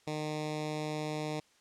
10% pulse tone with notch filter, 152.8 Hz, D#3, 31 cents flat, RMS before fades -36 dBFS, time 0.07-1.4 s, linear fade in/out 5 ms, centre 1400 Hz, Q 1.3, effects white hiss -66 dBFS RMS until 1.6 s + low-pass 7000 Hz 12 dB/octave

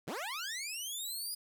15% pulse linear sweep, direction up, 103.83 to 4978 Hz, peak -31 dBFS, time 0.07-1.35 s, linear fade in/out 10 ms, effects none

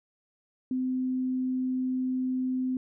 sine tone, 256.7 Hz, C4, 33 cents flat, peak -26 dBFS, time 0.71-2.77 s, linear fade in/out 2 ms, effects none

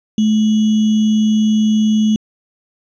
sine tone with sample-and-hold, 215.6 Hz, A3, 35 cents flat, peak -10 dBFS, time 0.18-2.16 s, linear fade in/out 2 ms, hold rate 3150 Hz, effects resampled to 16000 Hz

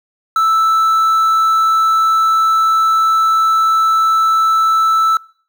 triangle tone with quantisation, 1318.5 Hz, E6, in tune, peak -8 dBFS, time 0.36-5.17 s, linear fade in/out 2 ms, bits 6, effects noise-tail reverb RT60 0.5 s tail -24 dB re dry

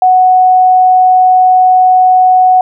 sine tone, 740 Hz, F#5, in tune, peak -3 dBFS, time 0.02-2.61 s, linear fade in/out 2 ms, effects none

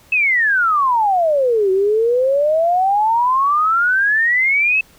sine exponential two-way sweep, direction down then up, 2637 to 372.6 to 2637 Hz, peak -12 dBFS, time 0.12-4.81 s, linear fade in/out 5 ms, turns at 1.71 s, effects pink hiss -49 dBFS RMS until 4.98 s

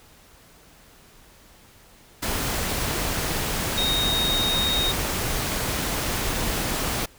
sine tone in noise, 3729 Hz, A#7, in tune, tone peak -22 dBFS, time 3.77-4.92 s, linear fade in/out 10 ms, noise pink, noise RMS -26 dBFS, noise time 2.22-7.06 s, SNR +1 dB, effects pink hiss -52 dBFS RMS until 7.18 s

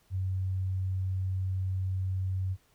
sine tone, 94 Hz, F#2, 28 cents sharp, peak -28 dBFS, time 0.1-2.57 s, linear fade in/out 50 ms, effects pink hiss -67 dBFS RMS until 2.74 s

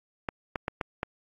clicks, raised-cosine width 0.5 ms, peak -14 dBFS, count 5, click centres 0.288 / 0.558 / 0.681 / 0.812 / 1.031 s, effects AAC 32 kbps

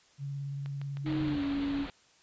sine tone with vibrato, 140 Hz, C#3, 18 cents sharp, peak -34 dBFS, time 0.18-1.38 s, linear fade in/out 50 ms, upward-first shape sine, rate 18 Hz, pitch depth 20 cents each way
click train, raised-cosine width 0.3 ms, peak -31 dBFS, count 6, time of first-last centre 0.66-1.436 s, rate 6.44 Hz
sine tone with pitch glide, 310 to 281 Hz, D#4 to C#4, -6 to +24 cents, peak -29 dBFS, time 1.04-1.87 s, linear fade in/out 50 ms, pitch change -170 cents, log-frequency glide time 1.22-1.43 s
pink low-pass noise, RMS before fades -42 dBFS, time 1.06-1.9 s, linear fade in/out 0 ms, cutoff 4400 Hz, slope 96 dB/octave
effects white hiss -63 dBFS RMS until 2.22 s + resampled to 16000 Hz

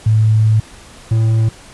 sine / triangle tone pair in turn, 109.1 / 111.78 Hz, A2 / A2, -14 / +28 cents, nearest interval unison, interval 42 cents, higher second, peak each -8 dBFS, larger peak neither, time 0.06-0.6 / 1.11-1.49 s, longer first, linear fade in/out 5 ms, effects pink hiss -39 dBFS RMS until 1.73 s + resampled to 24000 Hz

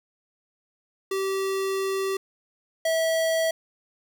square tone pair in turn, 386.7 / 650.3 Hz, G4 / E5, -24 / -24 cents, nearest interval major sixth, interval 900 cents, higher second, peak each -25 / -22 dBFS, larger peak second, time 1.11-2.17 / 2.85-3.51 s, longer first, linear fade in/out 5 ms, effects 8-bit

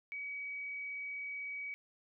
sine tone, 2269 Hz, C#7, 40 cents sharp, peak -39 dBFS, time 0.12-1.74 s, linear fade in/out 0 ms, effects none

